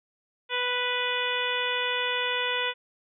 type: harmonic tone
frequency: 493.9 Hz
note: B4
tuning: in tune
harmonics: 1 / 2 / 3 / 4 / 5 / 6 / 7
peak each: -33 / -33 / -33 / -33 / -33 / -33 / -33 dBFS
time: 0.49-2.74 s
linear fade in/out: 50 ms
effects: none